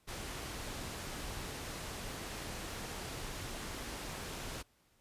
pink low-pass noise, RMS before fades -43 dBFS, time 0.07-4.63 s, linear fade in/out 20 ms, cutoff 11000 Hz, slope 12 dB/octave, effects pink hiss -71 dBFS RMS until 5 s + resampled to 32000 Hz

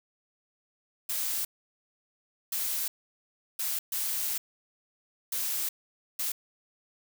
blue noise bursts at uneven times, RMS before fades -31 dBFS, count 6, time 1.09-1.45 / 2.52-2.88 / 3.59-3.79 / 3.92-4.38 / 5.32-5.69 / 6.19-6.32 s, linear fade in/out 5 ms, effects none

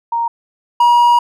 sine / triangle tone pair in turn, 932.3 / 956.9 Hz, A#5 / A#5, 0 / +45 cents, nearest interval unison, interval 45 cents, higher second, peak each -14 / -5 dBFS, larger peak second, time 0.12-0.28 / 0.8-1.19 s, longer second, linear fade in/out 5 ms, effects none

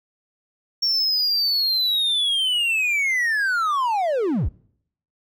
triangle linear sweep, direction down, 5510 to 34.98 Hz, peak -17 dBFS, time 0.82-4.49 s, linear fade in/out 10 ms, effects noise-tail reverb RT60 0.7 s tail -25 dB re dry

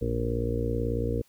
harmonic tone, 58.27 Hz, A#1, in tune, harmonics 1 / 2 / 4 / 5 / 6 / 7 / 8 / 9, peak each -31 / -31 / -35 / -36 / -40 / -39 / -31 / -41 dBFS, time 0.01-1.22 s, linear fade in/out 10 ms, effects white hiss -64 dBFS RMS until 1.28 s

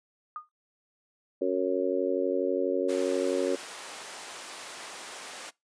sine tone with exponential decay, 1226 Hz, D#6, 26 cents flat, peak -31 dBFS, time 0.36-0.49 s, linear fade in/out 1 ms, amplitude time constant 27 ms
harmonic tone, 92.2 Hz, F#2, 6 cents flat, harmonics 3 / 4 / 5 / 6, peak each -32 / -29 / -30 / -30 dBFS, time 1.41-3.56 s, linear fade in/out 10 ms
pink high-pass noise, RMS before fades -42 dBFS, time 2.88-5.51 s, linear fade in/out 20 ms, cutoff 560 Hz, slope 12 dB/octave
effects noise-tail reverb RT60 0.2 s tail -23 dB re dry + resampled to 22050 Hz

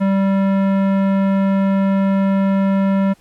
sine tone with tanh clipping, 194.8 Hz, G3, 11 cents flat, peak -15 dBFS, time 0-3.14 s, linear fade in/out 20 ms, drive 17 dB, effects pink hiss -54 dBFS RMS until 3.2 s + low-pass 12000 Hz 12 dB/octave

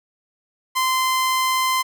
sawtooth tone, 1036 Hz, C6, 17 cents flat, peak -14 dBFS, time 0.75-1.83 s, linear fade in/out 20 ms, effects none

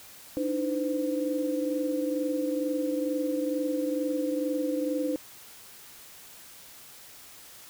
sine tone cluster, 295.6 / 317.8 / 511 Hz, D4 / D#4 / C5, +11 / +37 / -41 cents, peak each -29 / -34 / -30 dBFS, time 0.37-5.16 s, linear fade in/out 0 ms, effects white hiss -49 dBFS RMS until 7.69 s

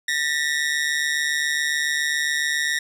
sawtooth ring-modulated tone, 1864.7 Hz, A#6, in tune, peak -14 dBFS, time 0.08-2.79 s, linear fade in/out 5 ms, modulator 73.6 Hz, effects low-pass 10000 Hz 12 dB/octave + 8-bit

